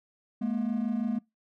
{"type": "tone pair together", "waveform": "triangle", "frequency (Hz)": [212.7, 238.8], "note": ["G#3", "A#3"], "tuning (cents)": [42, 42], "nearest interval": "major second", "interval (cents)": 200, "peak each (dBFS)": -27, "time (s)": [0.41, 1.19], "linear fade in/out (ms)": 10, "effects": ["noise-tail reverb RT60 0.2 s tail -24 dB re dry", "tanh soft clip ceiling -19 dBFS"]}